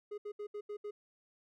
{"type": "tone bursts at uneven times", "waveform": "triangle", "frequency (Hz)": 415.3, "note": "G#4", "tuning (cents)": 0, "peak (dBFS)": -37, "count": 6, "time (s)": [[0.11, 0.18], [0.25, 0.32], [0.39, 0.47], [0.54, 0.61], [0.69, 0.77], [0.84, 0.91]], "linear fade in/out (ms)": 10, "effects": []}